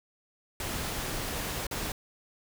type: noise with dropouts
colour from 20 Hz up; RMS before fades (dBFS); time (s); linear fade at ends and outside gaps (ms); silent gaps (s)
pink; -34; 0.6-1.92; 2; 1.668-1.711
effects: none